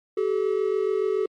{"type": "tone pair together", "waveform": "triangle", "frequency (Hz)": [383.4, 430.4], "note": ["G4", "A4"], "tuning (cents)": [-38, -38], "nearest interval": "major second", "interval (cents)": 200, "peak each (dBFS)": -22, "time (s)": [0.17, 1.26], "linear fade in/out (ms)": 5, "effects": ["MP3 48 kbps"]}